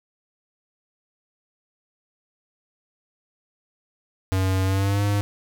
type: tone with pitch glide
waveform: square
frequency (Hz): 94.6 to 101.98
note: F#2 to G#2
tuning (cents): +39 to -31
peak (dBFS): -20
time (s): 4.32-5.21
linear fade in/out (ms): 0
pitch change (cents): +130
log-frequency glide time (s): 4.64-5.03
effects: none